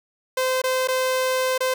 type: tone with dropouts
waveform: sawtooth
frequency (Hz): 516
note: C5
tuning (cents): -24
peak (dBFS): -16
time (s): 0.37-1.74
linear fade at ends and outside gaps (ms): 5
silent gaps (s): 0.618-0.638 / 0.875-0.884 / 1.579-1.605
effects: none